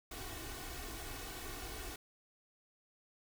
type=noise with comb filter; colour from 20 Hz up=pink; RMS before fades=-45 dBFS; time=0.11-1.96 s; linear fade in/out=5 ms; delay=2.7 ms; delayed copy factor=+0.8; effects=none